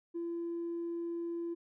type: tone with tanh clipping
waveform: triangle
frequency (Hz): 339.4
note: F4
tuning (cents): -49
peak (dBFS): -35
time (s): 0.14-1.55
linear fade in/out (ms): 20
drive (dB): 5
effects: none